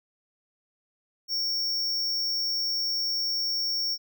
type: tone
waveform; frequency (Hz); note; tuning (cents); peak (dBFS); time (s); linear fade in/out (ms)
square; 5490; F8; -31; -26; 1.28-3.98; 50
effects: none